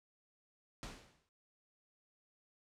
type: noise with exponential decay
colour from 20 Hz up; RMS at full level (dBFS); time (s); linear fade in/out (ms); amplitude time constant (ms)
pink; -44; 0.83-1.29; 0; 100
effects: low-pass 7000 Hz 12 dB/octave

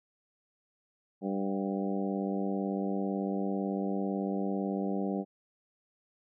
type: harmonic tone with a mistuned harmonic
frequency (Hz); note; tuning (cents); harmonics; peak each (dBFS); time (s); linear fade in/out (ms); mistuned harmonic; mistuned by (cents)
98; G2; 0; 2 / 3 / 4 / 5 / 6 / 7 / 8; -32 / -36 / -38 / -40 / -42 / -43 / -44; 1.21-5.25; 50; 7; +40
effects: none

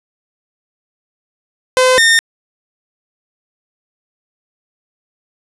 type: tone pair in turn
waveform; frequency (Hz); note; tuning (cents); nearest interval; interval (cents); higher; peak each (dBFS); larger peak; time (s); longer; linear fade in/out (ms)
sawtooth; 512 / 1824.6; C5 / A#6; -38 / -38; octave + minor seventh; 2200; second; -4; neither; 1.77-1.98 / 1.98-2.19; neither; 0
effects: resampled to 24000 Hz + 7-bit

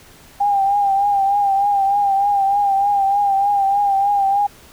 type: tone with vibrato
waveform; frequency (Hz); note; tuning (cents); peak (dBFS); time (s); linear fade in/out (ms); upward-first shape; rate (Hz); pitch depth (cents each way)
sine; 799; G5; +33; -13; 0.4-4.47; 10; triangle; 3.3; 53
effects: pink hiss -45 dBFS RMS until 4.72 s

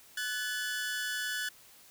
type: tone pair together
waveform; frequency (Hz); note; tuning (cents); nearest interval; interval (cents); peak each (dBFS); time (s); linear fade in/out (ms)
sawtooth; 1490 / 1721.1; F#6 / A6; +12 / -39; major second; 249; -32 / -32; 0.17-1.49; 5
effects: white hiss -57 dBFS RMS until 1.9 s

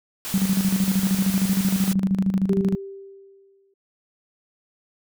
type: noise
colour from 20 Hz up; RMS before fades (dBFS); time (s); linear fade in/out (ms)
white; -31; 0.25-1.93; 0
type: tone with tremolo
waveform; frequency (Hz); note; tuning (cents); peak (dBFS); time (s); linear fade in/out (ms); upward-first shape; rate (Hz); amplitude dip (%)
sine; 191.9; G3; -37; -16; 0.34-2.75; 0; square; 13; 65
type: tone with exponential decay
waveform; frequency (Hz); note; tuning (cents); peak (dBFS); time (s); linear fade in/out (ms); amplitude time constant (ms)
sine; 392; G4; 0; -21; 2.49-3.74; 5; 270
effects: none

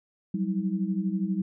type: tone cluster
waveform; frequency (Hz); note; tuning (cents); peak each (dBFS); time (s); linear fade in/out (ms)
sine; 182.9 / 195.2 / 320.4; F#3 / G3 / E4; -20 / -7 / -49; -30 / -27 / -35; 0.34-1.42; 5
effects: none

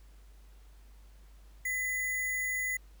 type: tone with sample-and-hold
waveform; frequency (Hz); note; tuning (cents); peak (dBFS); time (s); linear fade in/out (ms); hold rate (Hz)
sine; 2007; B6; +27; -30; 1.65-2.77; 5; 8820
effects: added 50 Hz sine -52 dBFS peak until 3 s + pink hiss -66 dBFS RMS until 3 s

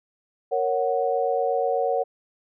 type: chord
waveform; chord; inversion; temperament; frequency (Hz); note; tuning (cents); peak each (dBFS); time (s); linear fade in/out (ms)
sine; F# major; first; equal; 466.2 / 554.4 / 740; A#4 / C#5 / F#5; 0 / 0 / 0; -25; 0.51-2.04; 20
effects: none

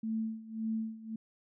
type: tone with tremolo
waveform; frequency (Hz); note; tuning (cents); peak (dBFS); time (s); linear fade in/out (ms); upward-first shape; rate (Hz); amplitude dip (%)
sine; 221.8; A3; +14; -30; 0.03-1.16; 5; sine; 1.8; 85
effects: none

